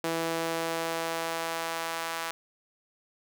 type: tone with high-pass filter sweep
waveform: sawtooth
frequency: 164.81 Hz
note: E3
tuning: in tune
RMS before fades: -32 dBFS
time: 0.04-2.31 s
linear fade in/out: 0 ms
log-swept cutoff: 380 to 1000 Hz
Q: 1.1
effects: none